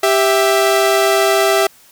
sawtooth tone pair together, 393.4 / 659.3 Hz, G4 / E5, +6 / 0 cents, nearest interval major sixth, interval 894 cents, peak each -10 dBFS, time 0.03-1.67 s, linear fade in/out 5 ms, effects white hiss -47 dBFS RMS until 1.91 s

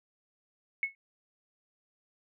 sine tone with exponential decay, 2195 Hz, C#7, 18 cents flat, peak -23 dBFS, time 0.83-0.95 s, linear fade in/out 1 ms, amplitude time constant 24 ms, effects none

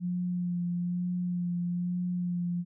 sine tone with vibrato, 176.8 Hz, F3, 22 cents sharp, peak -28 dBFS, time 0-2.65 s, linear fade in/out 50 ms, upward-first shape sine, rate 1.1 Hz, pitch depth 20 cents each way, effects none

